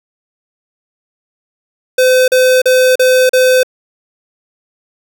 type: tone bursts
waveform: square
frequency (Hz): 511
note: C5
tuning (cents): -41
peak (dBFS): -7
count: 5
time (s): 1.98-3.632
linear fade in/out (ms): 5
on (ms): 300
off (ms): 38
effects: none